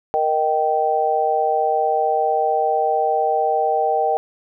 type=chord; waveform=sine; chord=Eb major; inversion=second; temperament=just; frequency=466.7 / 622.3 / 777.8 Hz; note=Bb4 / Eb5 / G5; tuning=+2 / 0 / -14 cents; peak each=-22 / -22 / -18 dBFS; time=0.14-4.17 s; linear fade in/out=0 ms; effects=none